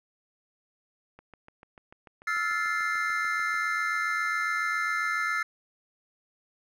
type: click train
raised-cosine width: 0.5 ms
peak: -34 dBFS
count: 17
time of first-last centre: 1.19-3.543 s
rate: 6.8 Hz
type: chord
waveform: triangle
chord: F major seventh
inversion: third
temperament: just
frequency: 1309.6 / 1396.9 / 1746.1 / 2095 Hz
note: E6 / F6 / A6 / C7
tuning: -12 / 0 / -14 / +2 cents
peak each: -30 dBFS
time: 2.27-5.43 s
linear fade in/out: 5 ms
effects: none